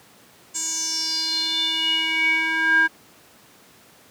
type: tone with band-pass filter sweep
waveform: square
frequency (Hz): 322.3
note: E4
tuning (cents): -39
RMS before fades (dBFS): -22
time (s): 0.54-2.88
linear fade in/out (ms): 20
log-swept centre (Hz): 7400 to 1500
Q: 8
effects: pink hiss -51 dBFS RMS until 4.1 s + high-pass 150 Hz 12 dB/octave